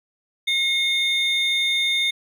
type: tone pair together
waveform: triangle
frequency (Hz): 2156 / 3626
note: C#7 / A#7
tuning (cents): -49 / -49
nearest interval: major sixth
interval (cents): 900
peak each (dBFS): -21 / -19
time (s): 0.47-2.11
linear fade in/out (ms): 10
effects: none